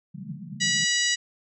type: band-pass noise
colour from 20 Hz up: white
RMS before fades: -37 dBFS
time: 0.14-0.85 s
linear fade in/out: 10 ms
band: 130 to 220 Hz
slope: 96 dB/octave
type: harmonic tone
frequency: 971 Hz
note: B5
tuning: 30 cents flat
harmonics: 2 / 3 / 4 / 5 / 6 / 7 / 8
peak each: -26 / -28 / -29 / -30 / -31 / -31 / -32 dBFS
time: 0.6-1.16 s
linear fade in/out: 20 ms
effects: none